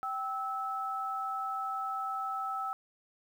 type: tone pair together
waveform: sine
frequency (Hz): 776.6 / 1306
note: G5 / E6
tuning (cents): -16 / -17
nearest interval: major sixth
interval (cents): 899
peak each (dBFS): -37 / -34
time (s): 0.03-2.73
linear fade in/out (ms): 0
effects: 10-bit